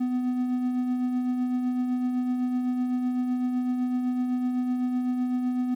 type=tone with tremolo; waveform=triangle; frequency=250 Hz; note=B3; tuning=21 cents sharp; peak=-20 dBFS; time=0-5.75 s; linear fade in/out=10 ms; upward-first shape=triangle; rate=7.9 Hz; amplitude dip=40%; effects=10-bit